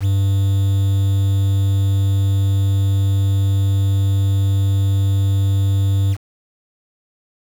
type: tone with quantisation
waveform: triangle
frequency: 98 Hz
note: G2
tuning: in tune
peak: -11 dBFS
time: 0-6.17 s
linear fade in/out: 50 ms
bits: 6
effects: none